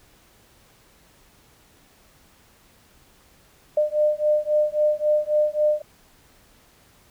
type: beating tone pair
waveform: sine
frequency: 601 / 604.7 Hz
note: D5 / D#5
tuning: +40 / -50 cents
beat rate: 3.7 Hz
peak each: -21 dBFS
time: 3.77-5.82 s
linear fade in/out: 5 ms
effects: pink hiss -56 dBFS RMS until 7.1 s